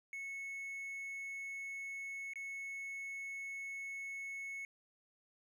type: tone with dropouts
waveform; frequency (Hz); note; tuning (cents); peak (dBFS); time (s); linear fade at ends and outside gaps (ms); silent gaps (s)
triangle; 2200; C#7; -14; -40; 0.13-4.65; 1; 2.335-2.357
effects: none